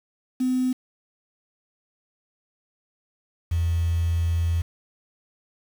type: tone pair in turn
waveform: triangle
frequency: 255 / 84.05 Hz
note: C4 / E2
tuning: -44 / +34 cents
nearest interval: octave + perfect fifth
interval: 1922 cents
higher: first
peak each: -16 dBFS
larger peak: neither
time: 0.4-0.73 / 3.51-4.62 s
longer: second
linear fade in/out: 10 ms
effects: tanh soft clip ceiling -18 dBFS + 7-bit